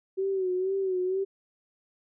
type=tone with vibrato; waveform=sine; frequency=377 Hz; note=F#4; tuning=32 cents sharp; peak=-25 dBFS; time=0.17-1.25 s; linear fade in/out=20 ms; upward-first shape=sine; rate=2.1 Hz; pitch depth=62 cents each way; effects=none